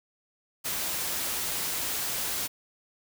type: noise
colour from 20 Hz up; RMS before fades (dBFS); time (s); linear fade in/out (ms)
white; -31; 0.64-2.48; 20
effects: none